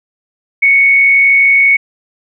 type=tone with frequency modulation; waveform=sine; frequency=2217 Hz; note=C#7; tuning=in tune; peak=-5 dBFS; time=0.62-1.77 s; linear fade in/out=10 ms; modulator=105 Hz; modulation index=0.3; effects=none